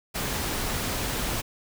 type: noise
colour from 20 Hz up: pink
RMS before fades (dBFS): -29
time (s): 0.14-1.42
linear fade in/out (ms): 20
effects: none